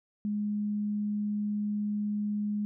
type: tone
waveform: sine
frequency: 208.1 Hz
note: G#3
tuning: 4 cents sharp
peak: -28 dBFS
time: 0.25-2.65 s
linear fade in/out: 0 ms
effects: none